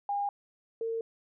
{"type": "tone pair in turn", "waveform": "sine", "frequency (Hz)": [810, 454.6], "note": ["G#5", "A#4"], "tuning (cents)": [-43, -43], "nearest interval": "minor seventh", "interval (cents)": 1000, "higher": "first", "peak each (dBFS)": [-28, -30], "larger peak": "first", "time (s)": [[0.09, 0.29], [0.81, 1.01]], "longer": "neither", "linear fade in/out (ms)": 2, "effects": []}